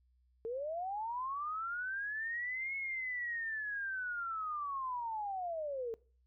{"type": "linear two-way sweep", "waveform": "sine", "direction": "up then down", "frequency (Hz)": [440, 2193, 440], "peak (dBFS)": -36, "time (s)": [0.45, 5.94], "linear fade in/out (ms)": 0, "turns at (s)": 2.76, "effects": ["noise-tail reverb RT60 0.4 s tail -22 dB re dry", "added 62 Hz sine -68 dBFS peak until 6.26 s"]}